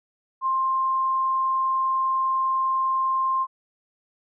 sine tone, 1055 Hz, C6, 14 cents sharp, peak -20 dBFS, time 0.41-3.47 s, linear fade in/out 50 ms, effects none

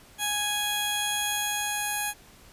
15% pulse tone pair together, 830.6 / 3322 Hz, G#5 / G#7, 0 / 0 cents, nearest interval 2 octaves, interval 2400 cents, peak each -23 / -22 dBFS, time 0.18-2.14 s, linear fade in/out 50 ms, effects pink hiss -53 dBFS RMS until 2.52 s + resampled to 32000 Hz

